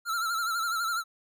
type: tone with vibrato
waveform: square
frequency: 1357 Hz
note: E6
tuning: 50 cents sharp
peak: -28 dBFS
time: 0.05-1.04 s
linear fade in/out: 50 ms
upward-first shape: sine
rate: 12 Hz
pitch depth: 72 cents each way
effects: none